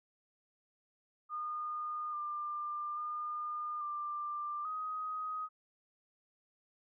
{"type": "tone with pitch steps", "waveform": "sine", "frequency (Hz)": [1221, 1194, 1212, 1187, 1255], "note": ["D#6", "D6", "D#6", "D6", "D#6"], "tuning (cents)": [-33, 28, -46, 18, 15], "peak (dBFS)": -36, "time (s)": [1.29, 5.49], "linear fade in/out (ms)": 50, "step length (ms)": 840, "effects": []}